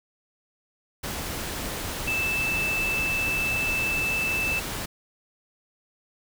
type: tone in noise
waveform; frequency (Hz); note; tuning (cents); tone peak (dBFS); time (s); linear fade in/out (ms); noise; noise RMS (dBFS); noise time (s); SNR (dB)
sine; 2637; E7; 0; -24; 2.07-4.6; 10; pink; -32; 1.03-4.86; +5
effects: none